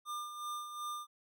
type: tone with tremolo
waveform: square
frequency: 1200 Hz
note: D6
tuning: 37 cents sharp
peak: -38 dBFS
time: 0.05-1.07 s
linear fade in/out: 50 ms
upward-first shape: sine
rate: 2.7 Hz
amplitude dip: 55%
effects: none